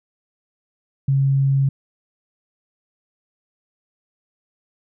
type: tone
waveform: sine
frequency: 136.7 Hz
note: C#3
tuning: 24 cents flat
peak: -14 dBFS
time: 1.08-1.69 s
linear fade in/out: 5 ms
effects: none